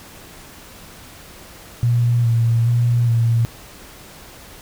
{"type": "tone with vibrato", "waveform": "sine", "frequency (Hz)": 117.7, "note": "A#2", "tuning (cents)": 17, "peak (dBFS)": -13, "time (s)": [1.83, 3.45], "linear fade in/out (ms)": 0, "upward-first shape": "square", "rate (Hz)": 1.2, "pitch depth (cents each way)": 26, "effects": ["pink hiss -41 dBFS RMS until 4.61 s"]}